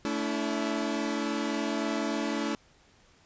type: chord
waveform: sawtooth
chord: A suspended fourth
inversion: none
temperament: equal with one note detuned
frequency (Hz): 220 / 286.1 / 329.6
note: A3 / D4 / E4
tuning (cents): 0 / -45 / 0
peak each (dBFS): -29 / -28 / -30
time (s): 0.05-2.55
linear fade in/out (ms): 0
effects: pink hiss -61 dBFS RMS until 3.25 s + resampled to 16000 Hz